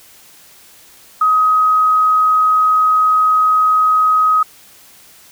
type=tone; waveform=sine; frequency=1262 Hz; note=D#6; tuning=24 cents sharp; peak=-9 dBFS; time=1.21-4.43 s; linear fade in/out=5 ms; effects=white hiss -44 dBFS RMS until 5.31 s